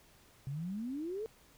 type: exponential sweep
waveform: sine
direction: up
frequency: 130.81 to 456.6 Hz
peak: -36 dBFS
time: 0.47-1.26 s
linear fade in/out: 0 ms
effects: pink hiss -63 dBFS RMS until 1.57 s